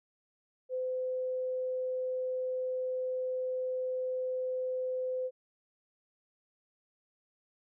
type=tone; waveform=sine; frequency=511 Hz; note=C5; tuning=41 cents flat; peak=-31 dBFS; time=0.69-5.31 s; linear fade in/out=50 ms; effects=none